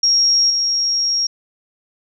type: tone with level steps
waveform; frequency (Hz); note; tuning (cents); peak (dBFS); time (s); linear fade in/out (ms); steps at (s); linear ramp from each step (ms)
sine; 5588; F8; 0; -11 / -15; 0.03-1.27; 5; 0.5; 2
effects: none